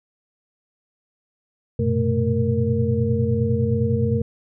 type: tone cluster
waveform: sine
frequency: 93.7 / 116.4 / 126.2 / 220.7 / 466.6 Hz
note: F#2 / A#2 / B2 / A3 / A#4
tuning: +22 / -2 / +38 / +5 / +2 cents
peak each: -24 dBFS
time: 1.79-4.22 s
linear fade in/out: 5 ms
effects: none